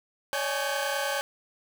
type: tone cluster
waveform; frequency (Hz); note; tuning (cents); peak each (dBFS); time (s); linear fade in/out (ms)
sawtooth; 559 / 603 / 823 / 853 / 1543; C#5 / D5 / G#5 / G#5 / G6; +14 / +46 / -16 / +46 / -28; -27 / -34 / -31 / -34 / -29; 0.33-1.21; 0
effects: 9-bit